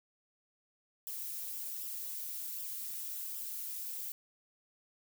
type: noise with flanger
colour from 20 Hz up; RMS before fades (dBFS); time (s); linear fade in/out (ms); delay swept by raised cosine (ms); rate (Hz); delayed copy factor
violet; -41; 1.07-4.12; 0; 0.46 to 5.26; 1.3; -0.6
effects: none